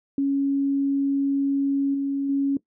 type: tone with level steps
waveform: sine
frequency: 277.2 Hz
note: C#4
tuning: in tune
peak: -19 / -22 / -19 dBFS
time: 0.18-2.57 s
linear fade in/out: 2 ms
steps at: 1.94 / 2.29 s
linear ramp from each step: 5 ms
effects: noise-tail reverb RT60 0.1 s tail -19 dB re dry